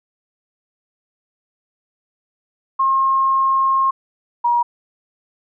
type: tone pair in turn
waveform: sine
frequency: 1072 / 955 Hz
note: C6 / A#5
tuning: +42 / +42 cents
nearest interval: major second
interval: 200 cents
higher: first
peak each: -13 dBFS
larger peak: neither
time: 2.79-3.91 / 4.44-4.63 s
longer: first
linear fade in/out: 10 ms
effects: none